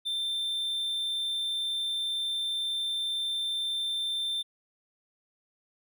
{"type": "tone", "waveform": "triangle", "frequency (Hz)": 3569, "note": "A7", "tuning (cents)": 24, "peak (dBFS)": -27, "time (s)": [0.05, 4.43], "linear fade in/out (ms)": 20, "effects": []}